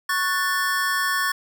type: chord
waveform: square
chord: F# minor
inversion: second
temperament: equal with one note detuned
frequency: 1108.7 / 1480 / 1769.2 Hz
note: C#6 / F#6 / A6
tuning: 0 / 0 / +9 cents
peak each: -26 / -29 / -24 dBFS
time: 0.09-1.32 s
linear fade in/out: 5 ms
effects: none